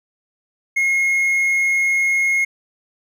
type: tone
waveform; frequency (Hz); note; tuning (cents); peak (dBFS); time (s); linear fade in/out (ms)
triangle; 2156; C#7; -49; -13; 0.76-2.45; 10
effects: none